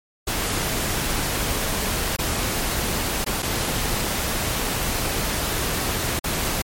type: noise with dropouts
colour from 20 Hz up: pink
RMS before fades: -24 dBFS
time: 0.27-6.62 s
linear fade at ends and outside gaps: 5 ms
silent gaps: 2.165-2.186 / 3.245-3.263 / 3.423-3.428 / 6.193-6.241 s
effects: MP3 64 kbps